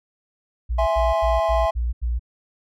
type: tone bursts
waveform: sine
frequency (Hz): 59.2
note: A#1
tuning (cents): +27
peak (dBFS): -20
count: 6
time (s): 0.69-2.195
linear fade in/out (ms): 20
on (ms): 180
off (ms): 85
type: chord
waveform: triangle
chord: E augmented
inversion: none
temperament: equal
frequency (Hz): 659.3 / 830.6 / 1046.5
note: E5 / G#5 / B#5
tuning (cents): 0 / 0 / 0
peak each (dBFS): -18 / -23 / -24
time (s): 0.78-1.71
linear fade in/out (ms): 10
effects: none